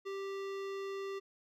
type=tone with hard clipping; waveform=sine; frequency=392 Hz; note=G4; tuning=in tune; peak=-40 dBFS; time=0.05-1.2 s; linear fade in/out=20 ms; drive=18 dB; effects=none